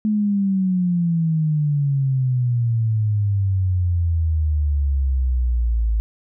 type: exponential sweep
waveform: sine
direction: down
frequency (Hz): 215.5 to 53.8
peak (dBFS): -16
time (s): 0.05-6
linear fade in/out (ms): 0
effects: none